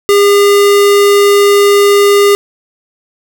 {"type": "tone", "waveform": "square", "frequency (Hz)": 404.8, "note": "G#4", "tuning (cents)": -44, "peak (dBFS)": -5, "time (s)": [0.09, 2.35], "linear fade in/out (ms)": 0, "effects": ["7-bit"]}